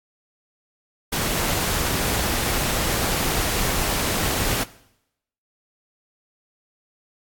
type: noise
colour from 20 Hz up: pink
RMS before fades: -23 dBFS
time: 1.12-4.64 s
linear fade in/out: 10 ms
effects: noise-tail reverb RT60 0.8 s tail -19 dB re dry + AAC 64 kbps